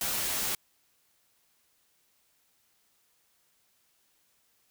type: noise with comb filter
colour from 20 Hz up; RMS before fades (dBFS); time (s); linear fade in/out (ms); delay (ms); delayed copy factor
white; -31; 0.01-0.55; 2; 12; -0.6
effects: white hiss -70 dBFS RMS until 4.7 s